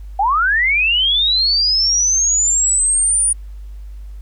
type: linear sweep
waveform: sine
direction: up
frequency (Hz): 748 to 9580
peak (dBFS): -12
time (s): 0.19-3.33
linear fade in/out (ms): 5
effects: added 50 Hz sine -29 dBFS peak until 4.21 s + pink hiss -57 dBFS RMS until 4.21 s